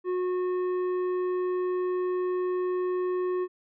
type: tone with tanh clipping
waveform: triangle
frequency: 364 Hz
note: F#4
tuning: 28 cents flat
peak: -27 dBFS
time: 0.04-3.48 s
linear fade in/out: 50 ms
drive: 13 dB
effects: none